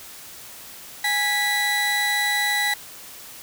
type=tone pair together; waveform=30% pulse; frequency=826.6 / 1966 Hz; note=G#5 / B6; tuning=-8 / -8 cents; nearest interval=octave + minor third; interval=1500 cents; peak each=-24 / -18 dBFS; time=1.04-2.74 s; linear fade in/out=5 ms; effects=white hiss -41 dBFS RMS until 3.42 s